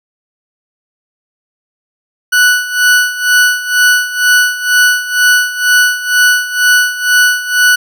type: tone with tremolo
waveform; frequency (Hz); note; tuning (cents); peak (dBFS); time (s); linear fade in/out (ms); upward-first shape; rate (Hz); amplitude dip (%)
40% pulse; 1480; F#6; 0; -4; 2.32-7.76; 10; sine; 2.1; 80
effects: none